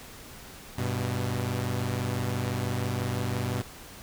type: tone pair together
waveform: sawtooth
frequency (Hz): 98 / 123.9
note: G2 / B2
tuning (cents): 0 / +6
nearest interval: major third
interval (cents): 406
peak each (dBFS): -27 / -26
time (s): 0.78-3.62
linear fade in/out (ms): 5
effects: pink hiss -46 dBFS RMS until 4.02 s